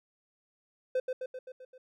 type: tone with echo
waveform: triangle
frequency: 512 Hz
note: C5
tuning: 38 cents flat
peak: -24 dBFS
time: 0.95-1 s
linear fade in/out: 5 ms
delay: 130 ms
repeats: 6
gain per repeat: -4 dB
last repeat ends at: 1.78 s
effects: none